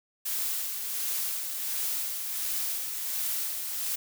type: noise with tremolo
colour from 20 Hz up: blue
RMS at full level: -30 dBFS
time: 0.25-3.96 s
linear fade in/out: 10 ms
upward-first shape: sine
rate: 1.4 Hz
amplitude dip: 40%
effects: none